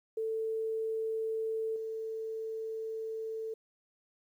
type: tone with level steps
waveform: sine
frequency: 443.9 Hz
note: A4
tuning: 15 cents sharp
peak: -31 / -35 dBFS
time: 0.17-3.54 s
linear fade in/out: 5 ms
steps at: 1.76 s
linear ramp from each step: 2 ms
effects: 11-bit

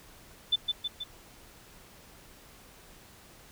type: tone with echo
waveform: sine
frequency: 3520 Hz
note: A7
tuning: in tune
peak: -21 dBFS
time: 0.52-0.56 s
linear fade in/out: 10 ms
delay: 160 ms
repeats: 3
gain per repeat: -4 dB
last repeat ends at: 1.04 s
effects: pink hiss -54 dBFS RMS until 3.51 s

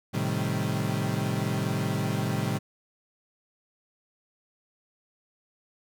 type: chord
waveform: 35% pulse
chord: A half-diminished seventh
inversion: none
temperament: equal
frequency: 110 / 130.81 / 155.56 / 196 Hz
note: A2 / C3 / Eb3 / G3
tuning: 0 / 0 / 0 / 0 cents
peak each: -30 dBFS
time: 0.13-2.59 s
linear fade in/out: 20 ms
effects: none

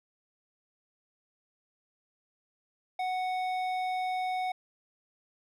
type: tone with hard clipping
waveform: sine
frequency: 740 Hz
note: F#5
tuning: in tune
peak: -31 dBFS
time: 2.99-4.52 s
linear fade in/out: 5 ms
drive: 10 dB
effects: none

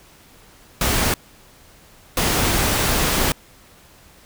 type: noise bursts at uneven times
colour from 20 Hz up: pink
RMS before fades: -19 dBFS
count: 2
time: 0.81-1.14 / 2.17-3.32 s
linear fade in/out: 2 ms
effects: pink hiss -49 dBFS RMS until 4.25 s

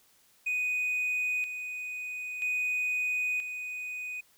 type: tone with tremolo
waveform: triangle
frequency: 2489 Hz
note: D#7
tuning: in tune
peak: -25 dBFS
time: 0.46-4.21 s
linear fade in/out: 10 ms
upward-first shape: square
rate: 0.51 Hz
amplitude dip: 60%
effects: tanh soft clip ceiling -21 dBFS + white hiss -64 dBFS RMS until 4.37 s

